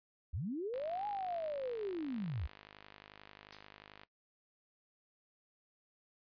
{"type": "linear two-way sweep", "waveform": "sine", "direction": "up then down", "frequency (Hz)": [58.27, 842, 58.27], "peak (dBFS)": -36, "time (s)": [0.33, 2.47], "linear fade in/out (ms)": 10, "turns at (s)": 1.07}
{"type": "click train", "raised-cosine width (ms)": 0.3, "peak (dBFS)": -36, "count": 170, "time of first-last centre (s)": [0.74, 4.034], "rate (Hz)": 51.3}
{"type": "noise with exponential decay", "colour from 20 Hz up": "blue", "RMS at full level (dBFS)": -42, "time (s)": [3.52, 3.71], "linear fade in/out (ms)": 5, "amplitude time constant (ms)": 41}
{"effects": ["noise-tail reverb RT60 0.1 s tail -17 dB re dry", "resampled to 11025 Hz"]}